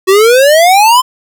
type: exponential sweep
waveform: square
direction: up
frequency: 370 to 1046.5 Hz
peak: -4 dBFS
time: 0.07-1.02 s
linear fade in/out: 20 ms
effects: none